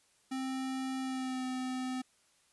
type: tone with pitch glide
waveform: square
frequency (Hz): 262.8 to 256.6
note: C4 to C4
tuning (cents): +8 to -34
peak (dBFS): -35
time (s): 0.31-2.02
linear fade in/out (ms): 10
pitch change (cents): -42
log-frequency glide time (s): 1.01-1.44
effects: white hiss -69 dBFS RMS until 2.52 s + resampled to 24000 Hz